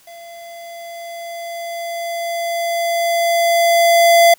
square tone with level ramp, 681 Hz, F5, 44 cents flat, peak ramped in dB -36 to -7 dBFS, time 0.07-4.34 s, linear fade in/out 5 ms, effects white hiss -51 dBFS RMS until 4.38 s

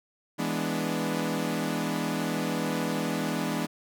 sawtooth chord, E dominant seventh, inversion none, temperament equal, 164.81 / 207.7 / 246.9 / 293.7 Hz, E3 / G#3 / B3 / D4, 0 / 0 / 0 / 0 cents, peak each -29 dBFS, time 0.38-3.67 s, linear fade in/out 20 ms, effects none

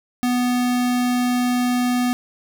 square tone, 246.9 Hz, B3, in tune, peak -18 dBFS, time 0.23-2.13 s, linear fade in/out 0 ms, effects none

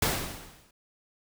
pink noise with exponential decay, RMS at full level -23 dBFS, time 0.02-0.71 s, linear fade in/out 5 ms, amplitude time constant 150 ms, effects none

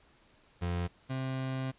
30% pulse tone pair in turn, 87.31 / 131.65 Hz, F2 / C3, 0 / +11 cents, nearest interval perfect fifth, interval 711 cents, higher second, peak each -28 / -30 dBFS, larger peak first, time 0.61-0.88 / 1.09-1.72 s, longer second, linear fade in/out 20 ms, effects pink hiss -64 dBFS RMS until 1.78 s + resampled to 8000 Hz

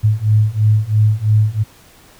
sine beating tone pair, 105.7 / 108.7 Hz, G#2 / A2, +31 / -21 cents, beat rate 3 Hz, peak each -14 / -13 dBFS, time 0.03-1.64 s, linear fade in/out 20 ms, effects pink hiss -46 dBFS RMS until 2.19 s

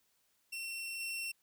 sawtooth tone with level steps, 2713 Hz, E7, 49 cents sharp, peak -36 / -34 dBFS, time 0.52-1.32 s, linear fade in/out 10 ms, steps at 1 s, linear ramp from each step 5 ms, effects white hiss -75 dBFS RMS until 1.42 s

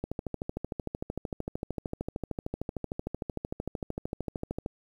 click train, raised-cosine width 2 ms, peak -19 dBFS, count 62, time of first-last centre 0.04-4.661 s, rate 13.2 Hz, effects 9-bit

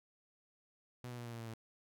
sawtooth tone with pitch steps, 123.47 / 121.63 / 119.82 / 118.03 / 116.27 / 114.54 / 112.83 Hz, B2 / B2 / A#2 / A#2 / A#2 / A#2 / A2, 0 / -26 / +48 / +22 / -4 / -30 / +44 cents, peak -40 dBFS, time 1.04-1.537 s, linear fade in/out 0 ms, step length 71 ms, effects none

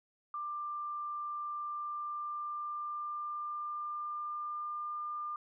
sine tone with pitch glide, 1187 to 1200.8 Hz, D6 to D6, +18 to +38 cents, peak -36 dBFS, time 0.34-5.36 s, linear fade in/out 2 ms, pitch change +20 cents, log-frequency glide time 1.53-4.99 s, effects none

